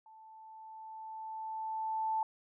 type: tone with level ramp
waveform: sine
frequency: 880 Hz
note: A5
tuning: in tune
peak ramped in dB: -54 to -29 dBFS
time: 0.06-2.23 s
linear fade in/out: 2 ms
effects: none